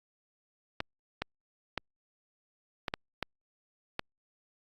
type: clicks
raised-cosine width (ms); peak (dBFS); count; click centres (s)
0.3; -15; 7; 0.804 / 1.22 / 1.777 / 2.882 / 2.939 / 3.227 / 3.994
effects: Opus 48 kbps